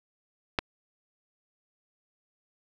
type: clicks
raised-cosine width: 0.3 ms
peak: -8 / -22 dBFS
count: 2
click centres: 0.588 / 0.591 s
effects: none